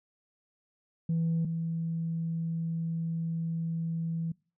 sine tone pair in turn, 164.81 / 164.81 Hz, E3 / E3, 0 / 0 cents, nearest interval unison, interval 0 cents, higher neither, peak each -24 / -29 dBFS, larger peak first, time 1.09-1.45 / 1.45-4.32 s, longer second, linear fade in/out 5 ms, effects noise-tail reverb RT60 0.4 s tail -26 dB re dry + tanh soft clip ceiling -23 dBFS

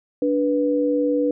sine tone pair together, 291.7 / 490.5 Hz, D4 / B4, -12 / -12 cents, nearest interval major sixth, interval 900 cents, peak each -20 dBFS, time 0.22-1.31 s, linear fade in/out 2 ms, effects none

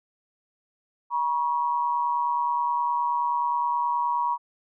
sine tone pair together, 959.2 / 1108.7 Hz, A#5 / C#6, +49 / 0 cents, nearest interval minor third, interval 251 cents, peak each -23 / -29 dBFS, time 1.1-4.38 s, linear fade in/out 50 ms, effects none

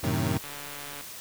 25% pulse chord, F# diminished seventh, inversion none, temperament equal, 92.5 / 110 / 130.81 / 155.56 Hz, F#2 / A2 / C3 / Eb3, 0 / 0 / 0 / 0 cents, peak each -27 dBFS, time 0.03-0.38 s, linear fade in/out 10 ms
click train, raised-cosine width 0.3 ms, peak -25 dBFS, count 83, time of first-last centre 0.44-1.009 s, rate 144 Hz
effects white hiss -42 dBFS RMS until 1.2 s

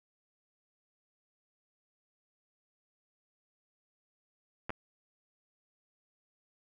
clicks, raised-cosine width 0.5 ms, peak -21 dBFS, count 2, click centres 4.695 / 4.704 s, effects none

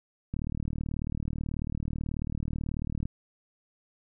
click train, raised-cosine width 5 ms, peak -20 dBFS, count 105, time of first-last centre 0.34-3.055 s, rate 38.3 Hz, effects none

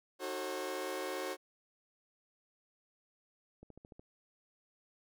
sawtooth chord, D# diminished seventh, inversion none, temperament just, 311.1 / 373.4 / 448 / 537.6 Hz, D#4 / F#4 / A4 / C5, 0 / +16 / +31 / +47 cents, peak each -42 / -37 / -42 / -37 dBFS, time 0.19-1.37 s, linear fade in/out 50 ms
click train, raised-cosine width 2 ms, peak -39 dBFS, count 6, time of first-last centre 3.63-3.995 s, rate 13.7 Hz
effects none

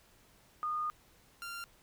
sine / sawtooth tone pair in turn, 1225 / 1386.3 Hz, D#6 / F6, -27 / -13 cents, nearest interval major second, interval 214 cents, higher second, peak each -32 / -37 dBFS, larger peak first, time 0.63-0.9 / 1.42-1.64 s, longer first, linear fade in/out 0 ms, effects pink hiss -64 dBFS RMS until 1.82 s

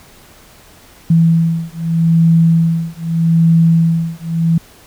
sine beating tone pair, 164.81 / 165.62 Hz, E3 / E3, 0 / +8 cents, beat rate 0.81 Hz, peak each -12 dBFS, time 1.1-4.58 s, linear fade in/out 5 ms, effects pink hiss -43 dBFS RMS until 4.86 s

